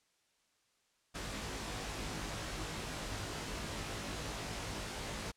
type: noise with comb filter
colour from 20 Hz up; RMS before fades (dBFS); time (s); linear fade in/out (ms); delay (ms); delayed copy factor
pink; -41; 1.14-5.32; 20; 19; +0.95
effects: white hiss -75 dBFS RMS until 5.36 s + low-pass 8000 Hz 12 dB/octave